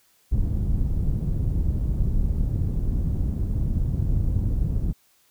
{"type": "low-pass noise", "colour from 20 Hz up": "pink", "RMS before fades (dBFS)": -23, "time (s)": [0.31, 4.93], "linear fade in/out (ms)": 20, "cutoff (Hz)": 140, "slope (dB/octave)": 12, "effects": ["white hiss -62 dBFS RMS until 5.3 s"]}